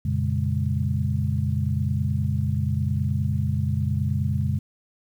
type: tone cluster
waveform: sine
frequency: 90 / 119 / 139.9 / 204.9 Hz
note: F#2 / A#2 / C#3 / G#3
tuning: -47 / +36 / +16 / -23 cents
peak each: -25 / -27 / -26 / -30 dBFS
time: 0.05-4.59 s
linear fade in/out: 5 ms
effects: 9-bit